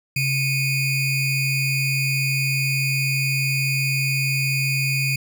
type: ring-modulated tone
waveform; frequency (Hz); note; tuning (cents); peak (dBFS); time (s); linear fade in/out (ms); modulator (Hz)
square; 1174.7; D6; 0; -17; 0.16-5.16; 5; 1310
effects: none